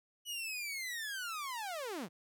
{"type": "linear sweep", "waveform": "sawtooth", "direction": "down", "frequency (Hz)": [2960, 139.5], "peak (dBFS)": -35, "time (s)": [0.25, 2.09], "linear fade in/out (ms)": 50, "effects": []}